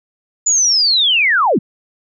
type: linear sweep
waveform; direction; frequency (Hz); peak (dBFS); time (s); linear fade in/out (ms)
sine; down; 7040 to 140.8; -10; 0.46-1.59; 10
effects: none